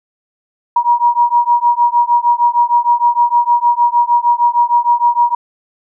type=beating tone pair; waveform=sine; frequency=952 / 958.5 Hz; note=A#5 / A#5; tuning=+36 / +48 cents; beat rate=6.5 Hz; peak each=-12 dBFS; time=0.76-5.35 s; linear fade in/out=5 ms; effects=none